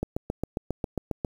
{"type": "click train", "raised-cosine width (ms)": 2, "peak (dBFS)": -14, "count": 10, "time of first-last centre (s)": [0.03, 1.248], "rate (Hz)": 7.39, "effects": ["8-bit"]}